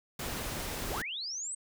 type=noise; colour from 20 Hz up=pink; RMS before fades=-37 dBFS; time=0.19-1.02 s; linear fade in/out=5 ms
type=linear sweep; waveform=sine; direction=up; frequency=261.6 to 8372 Hz; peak=-35 dBFS; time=0.9-1.55 s; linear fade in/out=5 ms
effects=none